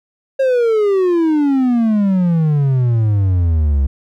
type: exponential sweep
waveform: triangle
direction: down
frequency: 544 to 66.3 Hz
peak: -9 dBFS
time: 0.39-3.87 s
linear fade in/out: 10 ms
effects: none